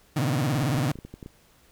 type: tone with vibrato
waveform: 30% pulse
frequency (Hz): 135.7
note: C#3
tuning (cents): -36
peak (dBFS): -20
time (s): 0.16-0.92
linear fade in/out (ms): 5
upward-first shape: sine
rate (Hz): 18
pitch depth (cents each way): 260
type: clicks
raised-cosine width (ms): 3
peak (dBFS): -26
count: 11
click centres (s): 0.551 / 0.629 / 0.704 / 0.745 / 0.784 / 0.956 / 0.988 / 1.05 / 1.14 / 1.228 / 1.261
effects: pink hiss -59 dBFS RMS until 1.71 s